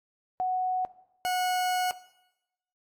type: tone pair in turn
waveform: sine / 40% pulse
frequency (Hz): 740 / 731.5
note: F#5 / F#5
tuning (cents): 0 / -20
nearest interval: unison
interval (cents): 20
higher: first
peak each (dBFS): -25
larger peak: neither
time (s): 0.4-0.85 / 1.25-1.91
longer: second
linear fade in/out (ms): 0
effects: noise-tail reverb RT60 0.9 s tail -17 dB re dry + AAC 64 kbps